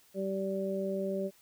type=harmonic tone; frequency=193.5 Hz; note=G3; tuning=22 cents flat; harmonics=1 / 2 / 3; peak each=-35 / -35 / -35 dBFS; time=0.14-1.31 s; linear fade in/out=50 ms; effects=white hiss -63 dBFS RMS until 1.41 s